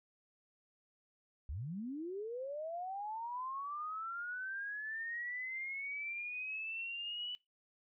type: linear sweep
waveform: sine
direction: up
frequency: 58.27 to 2975 Hz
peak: -39 dBFS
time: 1.49-7.35 s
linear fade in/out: 0 ms
effects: noise-tail reverb RT60 0.2 s tail -21 dB re dry

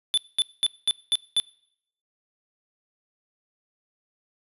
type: tone bursts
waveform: square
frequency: 3503 Hz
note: A7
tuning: 8 cents flat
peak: -19 dBFS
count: 6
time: 0.14-1.4 s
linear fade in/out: 0 ms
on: 35 ms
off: 210 ms
effects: noise-tail reverb RT60 0.7 s tail -24 dB re dry + resampled to 32000 Hz

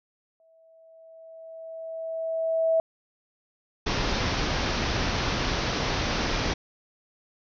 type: tone with exponential growth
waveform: sine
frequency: 651 Hz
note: E5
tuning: 22 cents flat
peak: -18 dBFS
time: 0.4-2.8 s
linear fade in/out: 1 ms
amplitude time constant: 520 ms
type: low-pass noise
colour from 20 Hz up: pink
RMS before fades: -27 dBFS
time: 3.86-6.54 s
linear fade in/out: 10 ms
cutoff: 6000 Hz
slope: 96 dB/octave
effects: none

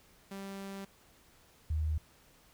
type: tone pair in turn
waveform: sawtooth / sine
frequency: 196 / 77.63 Hz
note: G3 / D#2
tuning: 0 / -3 cents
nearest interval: octave + major third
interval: 1603 cents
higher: first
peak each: -37 / -29 dBFS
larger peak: second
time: 0.31-0.85 / 1.7-1.98 s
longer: first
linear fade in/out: 5 ms
effects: pink hiss -63 dBFS RMS until 2.53 s

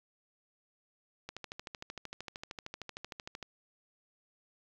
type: click train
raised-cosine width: 0.2 ms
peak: -24 dBFS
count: 29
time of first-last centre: 1.29-3.427 s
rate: 13.1 Hz
effects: low-pass 7000 Hz 12 dB/octave + 9-bit

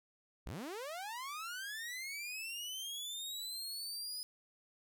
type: linear sweep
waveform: sawtooth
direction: up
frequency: 31.42 to 5020 Hz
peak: -38 dBFS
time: 0.46-4.23 s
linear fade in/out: 0 ms
effects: none

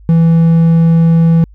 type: tone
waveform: triangle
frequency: 165.2 Hz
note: E3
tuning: 4 cents sharp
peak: -3 dBFS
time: 0.09-1.44 s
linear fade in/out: 0 ms
effects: added 51 Hz sine -35 dBFS peak until 1.54 s

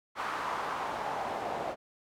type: noise with band-pass filter sweep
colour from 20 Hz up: pink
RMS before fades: -35 dBFS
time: 0.15-1.76 s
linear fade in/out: 50 ms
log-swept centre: 1200 to 660 Hz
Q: 2.2
effects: none

